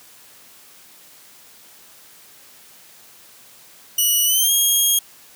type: tone with pitch glide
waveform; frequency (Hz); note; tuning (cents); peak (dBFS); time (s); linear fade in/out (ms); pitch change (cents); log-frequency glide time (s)
5% pulse; 2937 to 3259; F#7 to G#7; -13 to -33; -7; 3.98-4.99; 5; +180; 4.25-4.52
effects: white hiss -47 dBFS RMS until 5.35 s + high-pass 100 Hz 12 dB/octave